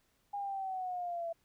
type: linear sweep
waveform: sine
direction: down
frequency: 815 to 664 Hz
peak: -35 dBFS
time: 0.33-1.33 s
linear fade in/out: 10 ms
effects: pink hiss -74 dBFS RMS until 1.44 s